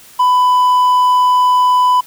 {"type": "tone", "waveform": "triangle", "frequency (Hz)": 998, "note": "B5", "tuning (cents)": 18, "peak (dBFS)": -6, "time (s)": [0.19, 2.01], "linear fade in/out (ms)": 10, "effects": ["white hiss -41 dBFS RMS until 2.06 s"]}